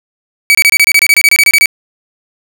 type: tone bursts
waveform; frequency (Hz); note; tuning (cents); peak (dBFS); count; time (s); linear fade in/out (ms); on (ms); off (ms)
40% pulse; 2278; C#7; +47; -3; 16; 0.5-1.658; 0; 48; 26
effects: none